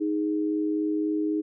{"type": "tone pair together", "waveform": "sine", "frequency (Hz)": [311.6, 415.3], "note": ["D#4", "G#4"], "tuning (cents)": [3, 0], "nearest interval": "perfect fourth", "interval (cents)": 497, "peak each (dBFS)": [-24, -31], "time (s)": [0, 1.42], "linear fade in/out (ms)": 20, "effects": []}